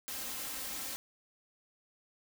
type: noise with comb filter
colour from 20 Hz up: white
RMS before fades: -40 dBFS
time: 0.08-0.96 s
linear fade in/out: 0 ms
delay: 3.8 ms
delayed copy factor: +0.7
effects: none